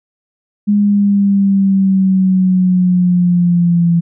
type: exponential sweep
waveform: sine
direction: down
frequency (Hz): 206.6 to 169.1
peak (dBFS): -8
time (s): 0.67-4.01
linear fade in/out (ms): 20
effects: none